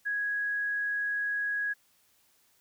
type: tone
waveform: sine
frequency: 1661.2 Hz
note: G#6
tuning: in tune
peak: -28 dBFS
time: 0.05-1.74 s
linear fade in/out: 20 ms
effects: white hiss -67 dBFS RMS until 2.6 s